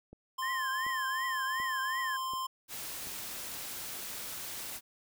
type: click train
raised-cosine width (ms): 2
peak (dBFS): -36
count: 5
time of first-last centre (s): 0.13-3.071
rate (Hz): 1.36
type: tone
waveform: square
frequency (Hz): 1046.5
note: C6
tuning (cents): 0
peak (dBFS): -34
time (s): 0.38-2.47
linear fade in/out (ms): 10
type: tone with vibrato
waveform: sine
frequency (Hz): 1760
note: A6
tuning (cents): 0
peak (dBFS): -34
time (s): 0.42-2.17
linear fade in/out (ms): 10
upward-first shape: triangle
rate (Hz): 2.7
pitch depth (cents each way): 200
type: noise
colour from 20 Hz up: white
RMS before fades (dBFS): -41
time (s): 2.68-4.81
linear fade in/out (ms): 50
effects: none